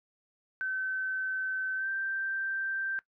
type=tone with pitch glide; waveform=sine; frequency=1532 to 1567.8 Hz; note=G6 to G6; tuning=-40 to 0 cents; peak=-30 dBFS; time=0.61-2.99 s; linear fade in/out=0 ms; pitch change=+40 cents; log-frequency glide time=1.76-1.88 s; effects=noise-tail reverb RT60 0.1 s tail -18 dB re dry